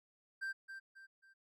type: tone with echo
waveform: triangle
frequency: 1572 Hz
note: G6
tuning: 4 cents sharp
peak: -36 dBFS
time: 0.41-0.53 s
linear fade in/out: 20 ms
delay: 270 ms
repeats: 3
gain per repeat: -8 dB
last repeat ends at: 1.34 s
effects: none